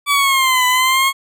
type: exponential two-way sweep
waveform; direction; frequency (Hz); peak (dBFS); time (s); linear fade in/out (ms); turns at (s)
20% pulse; down then up; 1156 to 997 to 1094; -7; 0.06-1.13; 50; 0.66
effects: none